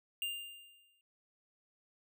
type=tone with exponential decay; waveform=square; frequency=2801 Hz; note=F7; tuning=4 cents sharp; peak=-34 dBFS; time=0.22-1.01 s; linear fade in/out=1 ms; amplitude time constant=170 ms; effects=none